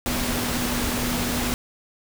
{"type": "tone in noise", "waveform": "sine", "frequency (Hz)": 244, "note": "B3", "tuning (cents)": -21, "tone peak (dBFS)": -28, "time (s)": [0.06, 1.54], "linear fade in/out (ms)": 0, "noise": "pink", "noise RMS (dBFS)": -26, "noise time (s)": [0.06, 1.54], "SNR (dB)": -5, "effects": []}